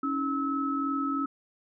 sine tone cluster, 276.4 / 319.3 / 1296 Hz, C#4 / D#4 / E6, -5 / +45 / -30 cents, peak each -29 / -37 / -30 dBFS, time 0.03-1.26 s, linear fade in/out 5 ms, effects none

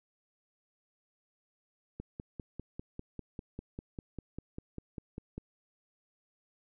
click train, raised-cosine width 3 ms, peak -27 dBFS, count 18, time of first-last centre 2-5.38 s, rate 5.03 Hz, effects none

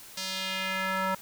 square tone with band-pass filter sweep, 189.4 Hz, F#3, 41 cents sharp, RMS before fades -31 dBFS, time 0.17-1.15 s, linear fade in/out 5 ms, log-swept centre 5200 to 1100 Hz, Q 1.6, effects white hiss -48 dBFS RMS until 1.21 s

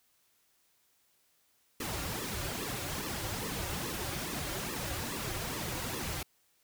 pink noise with flanger, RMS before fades -37 dBFS, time 1.8-6.23 s, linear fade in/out 5 ms, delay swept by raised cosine 1.3 to 4.7 ms, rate 2.4 Hz, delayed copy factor -0.85, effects white hiss -71 dBFS RMS until 6.63 s

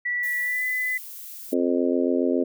sine tone with pitch glide, 1955 to 2008 Hz, B6 to B6, -18 to +28 cents, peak -23 dBFS, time 0.05-0.98 s, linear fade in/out 10 ms, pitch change +46 cents, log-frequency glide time 0.4-0.63 s
violet noise, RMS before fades -39 dBFS, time 0.23-1.54 s, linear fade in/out 5 ms
harmonic tone, 87.31 Hz, F2, in tune, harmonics 3 / 4 / 5 / 6 / 7, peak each -23 / -25 / -27 / -29 / -30 dBFS, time 1.52-2.44 s, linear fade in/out 10 ms
effects none

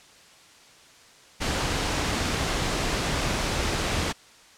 pink noise, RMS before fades -26 dBFS, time 1.4-4.13 s, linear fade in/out 20 ms, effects white hiss -52 dBFS RMS until 4.57 s + low-pass 7000 Hz 12 dB/octave

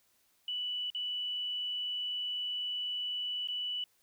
sine tone with dropouts, 2964 Hz, F#7, 2 cents sharp, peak -33 dBFS, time 0.48-3.84 s, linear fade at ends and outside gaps 2 ms, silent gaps 0.902-0.948 / 3.474-3.485 s, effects white hiss -71 dBFS RMS until 4.02 s

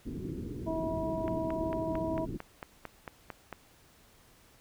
white low-pass noise, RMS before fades -38 dBFS, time 0.05-2.38 s, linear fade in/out 20 ms, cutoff 380 Hz, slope 48 dB/octave
harmonic tone, 323 Hz, E4, 35 cents flat, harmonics 1 / 2 / 3, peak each -36 / -34 / -40 dBFS, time 0.66-2.26 s, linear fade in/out 20 ms
click train, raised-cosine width 0.5 ms, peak -24 dBFS, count 11, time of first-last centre 1.28-3.527 s, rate 4.45 Hz
effects pink hiss -61 dBFS RMS until 4.6 s

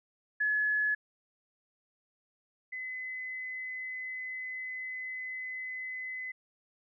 sine tone pair in turn, 1704 / 2026 Hz, G#6 / B6, +44 / +44 cents, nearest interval minor third, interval 300 cents, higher second, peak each -26 / -36 dBFS, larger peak first, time 0.4-0.95 / 2.72-6.32 s, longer second, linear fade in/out 10 ms, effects none

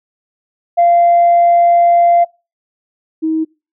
sine tone pair in turn, 691 / 318.1 Hz, F5 / D#4, -19 / +38 cents, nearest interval octave + minor second, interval 1343 cents, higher first, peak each -5 / -12 dBFS, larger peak first, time 0.77-2.25 / 3.22-3.45 s, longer first, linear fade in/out 20 ms, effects noise-tail reverb RT60 0.3 s tail -25 dB re dry + tanh soft clip ceiling -3 dBFS

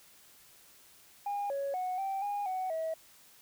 sine tone with pitch steps, 812 / 556 / 736 / 778 / 816 / 747 / 644 Hz, G#5 / C#5 / F#5 / G5 / G#5 / F#5 / E5, -39 / +5 / -9 / -13 / -31 / +16 / -41 cents, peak -30 dBFS, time 1.26-2.94 s, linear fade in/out 5 ms, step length 240 ms, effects tanh soft clip ceiling -29 dBFS + white hiss -59 dBFS RMS until 3.41 s

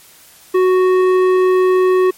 sine tone with tanh clipping, 370 Hz, F#4, in tune, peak -11 dBFS, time 0.54-2.11 s, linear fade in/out 10 ms, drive 12 dB, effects white hiss -44 dBFS RMS until 2.17 s + MP3 64 kbps

